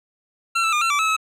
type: tone with pitch steps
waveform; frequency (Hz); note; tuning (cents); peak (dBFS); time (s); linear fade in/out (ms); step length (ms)
25% pulse; 1355 / 1321 / 1210 / 1349 / 1162 / 1298 / 1291; E6 / E6 / D#6 / E6 / D6 / E6 / E6; +47 / +3 / -49 / +40 / -19 / -27 / -37; -14; 0.55-1.166; 10; 88
effects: low-pass 8000 Hz 12 dB/octave